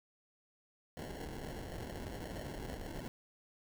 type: noise with sample-and-hold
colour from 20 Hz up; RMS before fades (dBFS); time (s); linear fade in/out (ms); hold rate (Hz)
pink; -44; 0.97-3.08; 0; 1225
effects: none